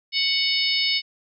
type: harmonic tone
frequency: 740 Hz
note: F#5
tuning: in tune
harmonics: 3 / 4 / 5 / 6 / 7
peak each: -26 / -26 / -26 / -26 / -26 dBFS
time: 0.12-1.02 s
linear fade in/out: 50 ms
effects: none